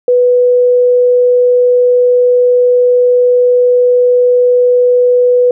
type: tone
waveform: sine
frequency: 493.5 Hz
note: B4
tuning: 1 cent flat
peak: -5 dBFS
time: 0.08-5.51 s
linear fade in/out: 2 ms
effects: none

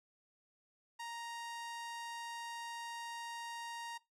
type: tone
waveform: sawtooth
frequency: 934 Hz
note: A#5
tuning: 3 cents sharp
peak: -39 dBFS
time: 0.99-3.98 s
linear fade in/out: 10 ms
effects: noise-tail reverb RT60 0.2 s tail -20 dB re dry + low-pass 10000 Hz 12 dB/octave

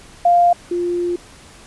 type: tone pair in turn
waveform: sine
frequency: 698.5 / 350.1 Hz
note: F5 / F4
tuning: 0 / +4 cents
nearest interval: octave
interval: 1196 cents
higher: first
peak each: -9 / -17 dBFS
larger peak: first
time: 0.25-0.53 / 0.71-1.16 s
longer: second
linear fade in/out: 5 ms
effects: pink hiss -43 dBFS RMS until 1.66 s + resampled to 24000 Hz

